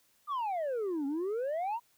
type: exponential two-way sweep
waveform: sine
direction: down then up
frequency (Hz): 1233 to 270 to 978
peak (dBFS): -28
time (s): 0.27-1.8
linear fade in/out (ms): 50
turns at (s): 1.06
effects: tanh soft clip ceiling -30 dBFS + white hiss -69 dBFS RMS until 1.97 s